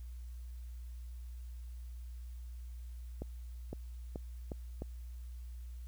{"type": "accelerating click train", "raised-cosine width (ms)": 2, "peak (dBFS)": -27, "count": 5, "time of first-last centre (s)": [3.22, 4.821], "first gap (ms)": 510, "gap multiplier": 0.84, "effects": ["added 60 Hz sine -43 dBFS peak until 5.87 s", "white hiss -68 dBFS RMS until 5.87 s"]}